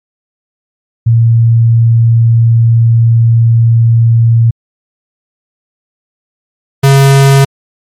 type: tone pair in turn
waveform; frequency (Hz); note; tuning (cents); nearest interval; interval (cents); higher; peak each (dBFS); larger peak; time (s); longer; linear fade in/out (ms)
sine / square; 115.4 / 137.23; A#2 / C#3; -17 / -17; minor third; 300; second; -3; neither; 1.06-4.51 / 6.83-7.45; first; 10
effects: MP3 64 kbps